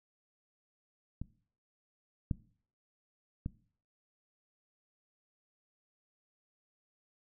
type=clicks; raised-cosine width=5 ms; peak=-26 / -19 / -23 dBFS; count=3; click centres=1.216 / 2.312 / 3.461 s; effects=noise-tail reverb RT60 0.5 s tail -19 dB re dry